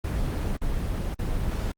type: noise bursts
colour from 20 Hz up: brown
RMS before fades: -27 dBFS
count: 3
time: 0.04-1.72 s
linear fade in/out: 5 ms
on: 530 ms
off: 45 ms
effects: Opus 24 kbps